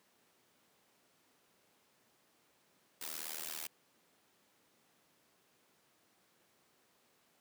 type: noise with amplitude modulation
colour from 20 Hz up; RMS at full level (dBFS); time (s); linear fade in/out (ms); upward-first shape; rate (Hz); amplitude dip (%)
white; -39; 3.01-3.67; 5; sine; 78.2; 100
effects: pink hiss -71 dBFS RMS until 7.4 s + high-pass 200 Hz 12 dB/octave